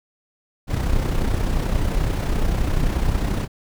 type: noise with amplitude modulation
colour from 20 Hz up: brown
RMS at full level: -18 dBFS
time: 0.67-3.48 s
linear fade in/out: 50 ms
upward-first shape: sine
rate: 31.5 Hz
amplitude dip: 50%
effects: none